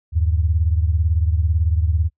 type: beating tone pair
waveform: sine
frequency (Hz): 77.78 / 95.78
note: D#2 / G2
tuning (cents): 0 / -40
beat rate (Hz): 18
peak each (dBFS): -16 / -21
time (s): 0.12-2.1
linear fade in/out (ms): 50
effects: noise-tail reverb RT60 0.1 s tail -25 dB re dry